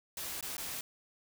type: noise with dropouts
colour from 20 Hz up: white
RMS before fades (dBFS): -40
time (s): 0.17-0.81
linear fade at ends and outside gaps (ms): 2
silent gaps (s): 0.409-0.426 / 0.568-0.58
effects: none